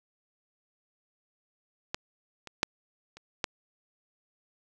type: clicks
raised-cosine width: 0.2 ms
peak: -13 / -25 / -6 / -30 / -10 dBFS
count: 5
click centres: 1.945 / 2.473 / 2.631 / 3.17 / 3.442 s
effects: none